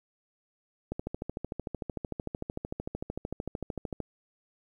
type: click train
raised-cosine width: 2 ms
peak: -20 dBFS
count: 42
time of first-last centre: 0.92-4.003 s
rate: 13.3 Hz
effects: 10-bit